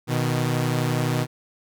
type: tone pair together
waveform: sawtooth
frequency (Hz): 123.47 / 155.56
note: B2 / D#3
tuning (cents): 0 / 0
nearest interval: major third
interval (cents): 400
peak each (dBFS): -19 / -21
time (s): 0.07-1.27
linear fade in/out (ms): 50
effects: none